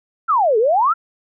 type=exponential two-way sweep; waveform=sine; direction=down then up; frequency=1412 to 415.3 to 1412 Hz; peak=-12 dBFS; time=0.28-0.94 s; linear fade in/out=20 ms; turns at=0.58 s; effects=none